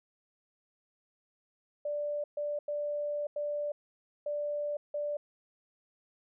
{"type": "tone bursts at uneven times", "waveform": "sine", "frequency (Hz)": 587.3, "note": "D5", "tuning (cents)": 0, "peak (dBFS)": -31, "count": 6, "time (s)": [[1.85, 2.24], [2.37, 2.59], [2.68, 3.27], [3.36, 3.72], [4.26, 4.77], [4.94, 5.17]], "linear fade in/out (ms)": 5, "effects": []}